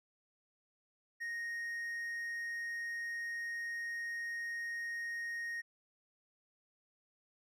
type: tone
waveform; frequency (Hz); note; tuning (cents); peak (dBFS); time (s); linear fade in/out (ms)
triangle; 1864.7; A#6; 0; -36; 1.2-5.62; 20
effects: none